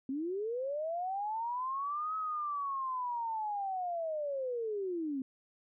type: linear two-way sweep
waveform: sine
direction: up then down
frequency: 256.1 to 1286 to 256.1 Hz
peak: -33 dBFS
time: 0.09-5.22 s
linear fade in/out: 2 ms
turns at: 2.16 s
effects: none